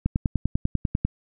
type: click train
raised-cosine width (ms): 5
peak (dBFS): -9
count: 11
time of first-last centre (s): 0.06-1.05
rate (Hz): 10.1
effects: none